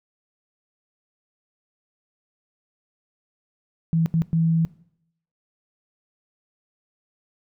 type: tone bursts at uneven times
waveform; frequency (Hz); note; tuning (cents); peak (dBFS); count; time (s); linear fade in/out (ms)
sine; 163.8; E3; -11; -17; 3; 3.93-4.06 / 4.14-4.22 / 4.33-4.65; 0
effects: noise-tail reverb RT60 0.7 s tail -20 dB re dry